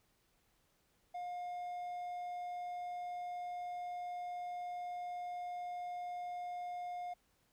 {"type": "tone", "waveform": "triangle", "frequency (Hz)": 712, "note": "F5", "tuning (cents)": 33, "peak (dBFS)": -38, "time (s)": [1.14, 7.14], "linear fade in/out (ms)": 10, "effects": ["pink hiss -75 dBFS RMS until 7.52 s"]}